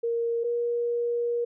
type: tone pair in turn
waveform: sine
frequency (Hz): 466.2 / 474.9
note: A#4 / A#4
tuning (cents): 0 / +32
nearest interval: unison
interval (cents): 32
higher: second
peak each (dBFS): -24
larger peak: neither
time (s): 0.03-0.44 / 0.44-1.45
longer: second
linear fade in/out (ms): 10
effects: none